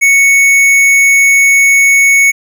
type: tone with tanh clipping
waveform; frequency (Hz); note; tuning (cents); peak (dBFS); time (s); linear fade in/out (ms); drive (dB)
triangle; 2217; C#7; 0; -6; 0.01-2.32; 20; 18
effects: none